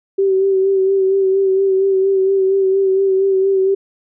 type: tone with vibrato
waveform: sine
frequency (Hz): 385.6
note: G4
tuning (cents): -28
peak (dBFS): -11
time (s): 0.18-3.75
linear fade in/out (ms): 10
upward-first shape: sine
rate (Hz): 4.3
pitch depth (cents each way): 31
effects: none